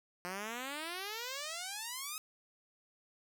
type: exponential sweep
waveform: 5% pulse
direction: up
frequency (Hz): 174.9 to 1286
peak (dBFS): -28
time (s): 0.25-2.18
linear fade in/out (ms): 0
effects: none